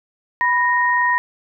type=tone pair together; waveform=sine; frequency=986 / 1861.3 Hz; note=B5 / A#6; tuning=-3 / -3 cents; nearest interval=major seventh; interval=1100 cents; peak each=-17 dBFS; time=0.41-1.18 s; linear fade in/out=0 ms; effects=none